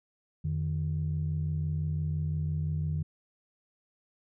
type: tone pair together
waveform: sine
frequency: 87.31 / 153.21 Hz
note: F2 / D#3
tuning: 0 / -26 cents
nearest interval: minor seventh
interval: 974 cents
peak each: -31 / -29 dBFS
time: 0.44-3.03 s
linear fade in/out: 10 ms
effects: tanh soft clip ceiling -22 dBFS